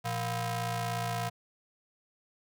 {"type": "ring-modulated tone", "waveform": "sawtooth", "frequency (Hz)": 292.3, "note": "D4", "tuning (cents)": -8, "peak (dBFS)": -24, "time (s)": [0.04, 1.3], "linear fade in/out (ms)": 20, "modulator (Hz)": 410, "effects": []}